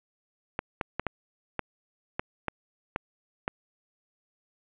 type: clicks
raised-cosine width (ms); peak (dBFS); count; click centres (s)
0.5; -13; 9; 0.591 / 0.812 / 0.996 / 1.067 / 1.593 / 2.195 / 2.483 / 2.961 / 3.479
effects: resampled to 8000 Hz + 8-bit